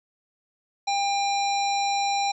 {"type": "harmonic tone", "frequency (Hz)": 800, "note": "G5", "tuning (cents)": 35, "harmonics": [1, 3, 5, 7, 9], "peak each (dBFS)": [-23, -32, -31, -35, -39], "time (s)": [0.87, 2.32], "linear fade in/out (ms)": 10, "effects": []}